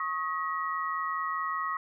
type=tone cluster; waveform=sine; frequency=1098 / 1263 / 1908 Hz; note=C#6 / D#6 / A#6; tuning=-17 / +26 / +40 cents; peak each=-32 / -33 / -37 dBFS; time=0-1.77 s; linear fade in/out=2 ms; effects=none